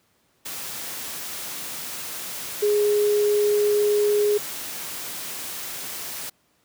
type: tone in noise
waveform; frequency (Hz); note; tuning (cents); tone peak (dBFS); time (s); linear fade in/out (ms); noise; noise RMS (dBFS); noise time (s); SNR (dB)
sine; 415.3; G#4; 0; -17; 2.62-4.38; 10; white; -33; 0.45-6.3; +13
effects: pink hiss -65 dBFS RMS until 6.64 s + high-pass 100 Hz 12 dB/octave